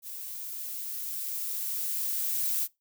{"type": "noise with level ramp", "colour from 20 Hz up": "violet", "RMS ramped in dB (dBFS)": [-40, -28], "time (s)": [0.02, 2.68], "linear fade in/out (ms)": 50, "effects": ["noise-tail reverb RT60 0.2 s tail -22 dB re dry"]}